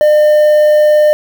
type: tone with quantisation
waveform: triangle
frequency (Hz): 603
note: D5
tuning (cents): +46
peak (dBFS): -3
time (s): 0.01-1.13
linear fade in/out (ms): 0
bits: 5
effects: none